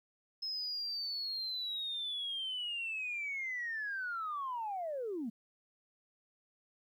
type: linear sweep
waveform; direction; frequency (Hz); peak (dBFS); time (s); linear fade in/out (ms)
sine; down; 5180 to 207.7; -35; 0.42-5.3; 10
effects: tanh soft clip ceiling -31 dBFS + 12-bit